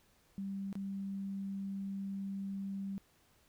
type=tone with dropouts; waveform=sine; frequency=196 Hz; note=G3; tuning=in tune; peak=-37 dBFS; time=0.38-2.98 s; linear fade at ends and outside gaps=0 ms; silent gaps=0.728-0.754 s; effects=pink hiss -69 dBFS RMS until 3.48 s